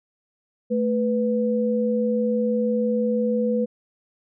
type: tone pair together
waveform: sine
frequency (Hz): 220 / 493.9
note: A3 / B4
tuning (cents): 0 / 0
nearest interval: octave + major second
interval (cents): 1400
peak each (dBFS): -22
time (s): 0.7-3.66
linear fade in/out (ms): 20
effects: none